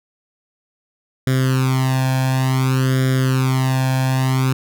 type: tone with flanger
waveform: sawtooth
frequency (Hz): 130.81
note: C3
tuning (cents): 0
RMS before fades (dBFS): -17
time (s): 1.27-4.53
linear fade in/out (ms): 2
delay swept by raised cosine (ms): 0.57 to 1.21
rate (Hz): 0.56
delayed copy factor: +0.95
effects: none